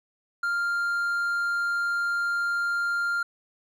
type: tone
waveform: triangle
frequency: 1396.9 Hz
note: F6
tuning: in tune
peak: -22 dBFS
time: 0.43-3.23 s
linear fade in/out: 5 ms
effects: none